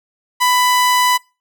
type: tone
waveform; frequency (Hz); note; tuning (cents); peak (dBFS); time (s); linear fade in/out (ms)
sawtooth; 995; B5; +13; -8; 0.4-1.18; 20
effects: noise-tail reverb RT60 0.3 s tail -25 dB re dry